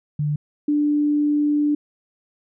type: tone pair in turn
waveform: sine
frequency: 148.4 / 294.9 Hz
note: D3 / D4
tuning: +18 / +7 cents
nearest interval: octave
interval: 1189 cents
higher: second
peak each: -19 / -16 dBFS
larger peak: second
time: 0.19-0.36 / 0.68-1.75 s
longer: second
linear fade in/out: 5 ms
effects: none